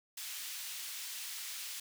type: high-pass noise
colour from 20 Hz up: pink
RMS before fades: -43 dBFS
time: 0.17-1.8 s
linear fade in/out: 5 ms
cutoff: 2800 Hz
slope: 12 dB/octave
effects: none